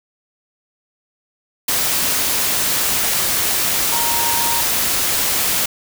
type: tone in noise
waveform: sine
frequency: 932.3 Hz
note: A#5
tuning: in tune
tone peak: -22 dBFS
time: 3.92-4.61 s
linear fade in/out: 5 ms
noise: white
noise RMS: -18 dBFS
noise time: 1.68-5.66 s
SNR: -7 dB
effects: none